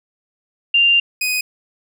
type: tone pair in turn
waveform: sine / sawtooth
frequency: 2788 / 2498 Hz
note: F7 / D#7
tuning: -4 / +6 cents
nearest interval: major second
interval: 190 cents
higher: first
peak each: -10 / -14 dBFS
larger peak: first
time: 0.74-1 / 1.21-1.41 s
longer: first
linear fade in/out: 5 ms
effects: none